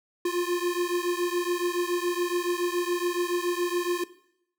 square beating tone pair, 349.2 / 356.3 Hz, F4 / F4, 0 / +35 cents, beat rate 7.1 Hz, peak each -28 / -29 dBFS, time 0.25-4.04 s, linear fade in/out 5 ms, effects noise-tail reverb RT60 0.7 s tail -17 dB re dry

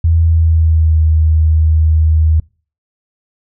sine tone with pitch glide, 82.3 to 78.95 Hz, E2 to D#2, -2 to +26 cents, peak -7 dBFS, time 0.04-2.4 s, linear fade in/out 5 ms, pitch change -72 cents, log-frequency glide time 0.22-1.01 s, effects noise-tail reverb RT60 0.4 s tail -26 dB re dry

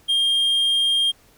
triangle tone, 3213 Hz, G7, 42 cents sharp, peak -15 dBFS, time 0.08-1.12 s, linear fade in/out 20 ms, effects pink hiss -55 dBFS RMS until 1.37 s

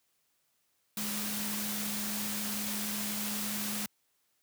sine tone in noise, 208.7 Hz, G#3, 9 cents sharp, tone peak -38 dBFS, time 0.97-3.86 s, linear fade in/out 2 ms, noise white, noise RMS -36 dBFS, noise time 0.97-3.86 s, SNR -5 dB, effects white hiss -75 dBFS RMS until 4.42 s + high-pass 60 Hz 12 dB/octave

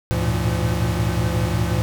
square tone cluster, 72.7 / 101.9 / 113.1 / 118.5 / 170.4 Hz, D2 / G#2 / A2 / A#2 / F3, -17 / -32 / +48 / +29 / -42 cents, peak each -26 dBFS, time 0.11-1.82 s, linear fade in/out 0 ms, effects none

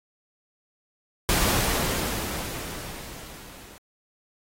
pink noise with level ramp, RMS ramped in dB -21 to -48 dBFS, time 1.29-3.78 s, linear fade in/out 0 ms, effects AAC 48 kbps

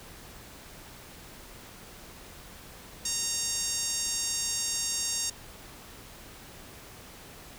5% pulse tone with band-pass filter, 927 Hz, A#5, 10 cents flat, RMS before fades -31 dBFS, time 3.05-5.3 s, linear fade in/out 5 ms, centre 6500 Hz, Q 1.9, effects pink hiss -48 dBFS RMS until 7.58 s

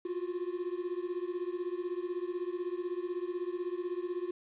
triangle beating tone pair, 349.2 / 365.2 Hz, F4 / F#4, 0 / -23 cents, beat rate 16 Hz, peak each -34 / -35 dBFS, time 0.05-4.31 s, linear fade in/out 5 ms, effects resampled to 8000 Hz + 10-bit

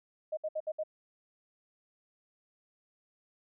sine tone bursts, 622.3 Hz, D#5, in tune, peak -31 dBFS, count 5, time 0.32-0.836 s, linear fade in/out 10 ms, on 52 ms, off 64 ms, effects none

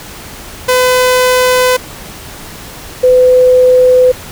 sawtooth / sine tone pair in turn, 505 / 505 Hz, B4 / B4, +39 / +39 cents, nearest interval unison, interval 0 cents, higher neither, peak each -3 dBFS, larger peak neither, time 0.68-1.77 / 3.03-4.12 s, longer neither, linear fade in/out 10 ms, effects pink hiss -29 dBFS RMS until 4.31 s

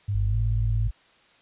sine tone with pitch glide, 101.1 to 108.36 Hz, G#2 to A2, -46 to -26 cents, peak -23 dBFS, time 0.08-0.88 s, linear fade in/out 10 ms, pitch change +120 cents, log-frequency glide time 0.29-0.35 s
sine tone, 50 Hz, G1, 35 cents sharp, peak -24 dBFS, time 0.14-0.91 s, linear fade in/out 10 ms
effects white hiss -58 dBFS RMS until 1.41 s + resampled to 8000 Hz

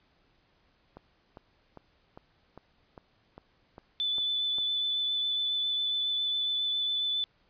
click train, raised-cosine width 1 ms, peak -31 dBFS, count 10, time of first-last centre 0.97-4.584 s, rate 2.49 Hz
sine tone with vibrato, 3496 Hz, A7, 12 cents flat, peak -27 dBFS, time 4-7.24 s, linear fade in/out 0 ms, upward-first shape sine, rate 7.3 Hz, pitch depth 13 cents each way
effects pink hiss -68 dBFS RMS until 7.49 s + resampled to 11025 Hz

